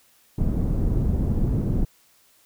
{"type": "low-pass noise", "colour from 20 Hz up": "pink", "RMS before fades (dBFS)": -22, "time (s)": [0.38, 1.85], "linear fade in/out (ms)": 5, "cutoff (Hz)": 240, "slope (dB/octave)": 12, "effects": ["white hiss -59 dBFS RMS until 2.45 s"]}